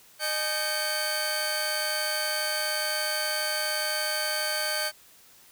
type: tone cluster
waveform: sawtooth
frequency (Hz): 613 / 844 / 1551 / 2227 / 4561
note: D#5 / G#5 / G6 / C#7 / C#8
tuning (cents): -26 / +28 / -19 / +7 / +49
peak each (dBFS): -29 / -35 / -28 / -34 / -28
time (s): 0.19-4.92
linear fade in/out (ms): 50
effects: white hiss -55 dBFS RMS until 5.51 s